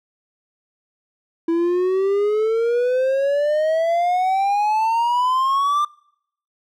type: exponential sweep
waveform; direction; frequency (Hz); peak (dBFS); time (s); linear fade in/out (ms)
triangle; up; 329.4 to 1196; -14; 1.48-5.85; 5
effects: noise-tail reverb RT60 0.7 s tail -25 dB re dry